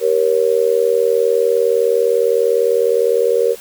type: tone with amplitude modulation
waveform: sine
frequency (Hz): 470.4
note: A#4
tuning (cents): +16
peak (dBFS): -7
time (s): 0-3.56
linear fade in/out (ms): 50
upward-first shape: sine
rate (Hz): 79.9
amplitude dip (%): 100
effects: white hiss -38 dBFS RMS until 3.6 s